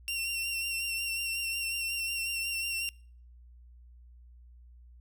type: tone with vibrato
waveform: sawtooth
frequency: 2738 Hz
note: F7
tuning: 35 cents flat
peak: -28 dBFS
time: 0.08-2.89 s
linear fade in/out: 0 ms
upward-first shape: sine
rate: 5.5 Hz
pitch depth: 27 cents each way
effects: noise-tail reverb RT60 0.5 s tail -26 dB re dry + added 60 Hz sine -51 dBFS peak until 5 s